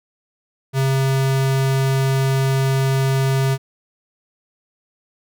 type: tone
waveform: square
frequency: 134.3 Hz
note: C3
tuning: 46 cents sharp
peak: -16 dBFS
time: 0.73-3.58 s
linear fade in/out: 50 ms
effects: none